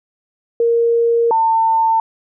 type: tone pair in turn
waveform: sine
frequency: 466.2 / 898.6 Hz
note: A#4 / A5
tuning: 0 / +36 cents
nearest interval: major seventh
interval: 1136 cents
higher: second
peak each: -11 dBFS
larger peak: neither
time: 0.6-1.31 / 1.31-2 s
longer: first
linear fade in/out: 2 ms
effects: none